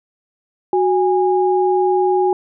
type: tone pair together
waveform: sine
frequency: 370 / 820.6 Hz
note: F#4 / G#5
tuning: 0 / -21 cents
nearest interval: octave + major second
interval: 1379 cents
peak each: -14 / -17 dBFS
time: 0.73-2.33 s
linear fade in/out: 2 ms
effects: none